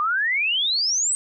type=exponential sweep; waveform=sine; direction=up; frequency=1174.7 to 8372 Hz; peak=-19 dBFS; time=0-1.15 s; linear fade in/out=0 ms; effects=none